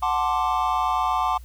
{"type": "chord", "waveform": "triangle", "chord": "D dominant seventh", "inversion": "first", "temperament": "equal", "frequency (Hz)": [740, 880, 1046.5, 1174.7], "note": ["F#5", "A5", "C6", "D6"], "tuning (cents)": [0, 0, 0, 0], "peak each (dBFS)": -24, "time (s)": [0.02, 1.38], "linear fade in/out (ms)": 10, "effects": ["added 60 Hz sine -39 dBFS peak until 1.44 s", "white hiss -57 dBFS RMS until 1.44 s"]}